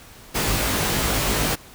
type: noise with comb filter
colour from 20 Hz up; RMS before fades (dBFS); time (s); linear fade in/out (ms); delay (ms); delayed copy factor
pink; -22; 0.34-1.56; 20; 19; +0.75
effects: pink hiss -45 dBFS RMS until 1.74 s